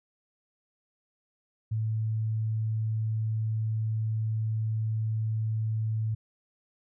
sine tone, 110 Hz, A2, in tune, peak -26 dBFS, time 1.71-6.15 s, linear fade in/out 10 ms, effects none

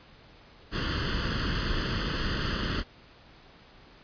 pink noise with comb filter, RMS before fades -29 dBFS, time 0.71-2.84 s, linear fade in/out 50 ms, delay 0.65 ms, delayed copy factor +0.8, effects pink hiss -54 dBFS RMS until 4.03 s + resampled to 11025 Hz

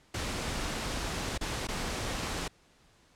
pink noise with dropouts, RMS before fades -34 dBFS, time 0.14-2.48 s, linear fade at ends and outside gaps 5 ms, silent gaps 1.378-1.41 / 1.672-1.685 s, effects pink hiss -63 dBFS RMS until 3.15 s + low-pass 8000 Hz 12 dB/octave

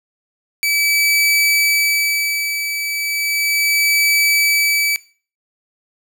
sawtooth tone with tremolo, 2300 Hz, D7, 37 cents flat, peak -9 dBFS, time 0.63-4.96 s, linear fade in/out 0 ms, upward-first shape sine, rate 0.35 Hz, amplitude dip 60%, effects noise-tail reverb RT60 0.4 s tail -19 dB re dry

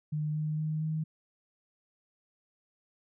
sine tone with pitch steps, 151.8 / 153.48 / 155.17 / 156.88 Hz, D#3 / D#3 / D#3 / D#3, -42 / -23 / -4 / +15 cents, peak -29 dBFS, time 0.12-1.04 s, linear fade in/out 10 ms, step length 230 ms, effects none

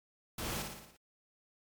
pink noise with echo, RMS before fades -39 dBFS, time 0.38-0.62 s, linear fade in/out 5 ms, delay 58 ms, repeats 6, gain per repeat -4 dB, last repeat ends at 0.968 s, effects MP3 96 kbps

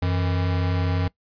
square tone pair together, 90.36 / 161.1 Hz, F#2 / E3, -40 / -39 cents, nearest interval minor seventh, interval 1001 cents, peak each -22 / -30 dBFS, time 0.02-1.08 s, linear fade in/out 5 ms, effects noise-tail reverb RT60 0.1 s tail -20 dB re dry + resampled to 11025 Hz

